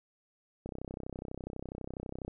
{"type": "click train", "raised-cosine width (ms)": 2, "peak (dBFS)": -26, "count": 53, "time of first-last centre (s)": [0.66, 2.28], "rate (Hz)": 32.1, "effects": []}